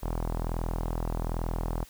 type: tone with low-pass filter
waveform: sawtooth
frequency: 41.2 Hz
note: E1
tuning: in tune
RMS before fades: -31 dBFS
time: 0.02-1.85 s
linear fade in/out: 20 ms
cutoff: 950 Hz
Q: 1.9
effects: white hiss -54 dBFS RMS until 1.89 s